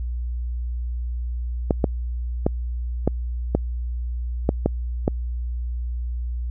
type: clicks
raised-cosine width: 2 ms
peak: -4 dBFS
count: 8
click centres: 1.708 / 1.842 / 2.465 / 3.076 / 3.55 / 4.491 / 4.66 / 5.079 s
effects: added 60 Hz sine -24 dBFS peak until 6.5 s